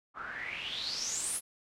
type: noise with low-pass filter sweep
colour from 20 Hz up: white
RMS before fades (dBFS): -37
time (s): 0.14-1.41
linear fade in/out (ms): 50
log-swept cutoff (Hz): 1200 to 11000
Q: 8.7
effects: none